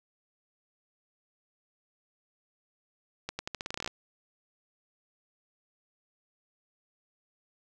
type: accelerating click train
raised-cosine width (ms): 0.2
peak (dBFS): -17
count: 14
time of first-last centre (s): 3.29-3.876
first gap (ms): 100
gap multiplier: 0.85
effects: none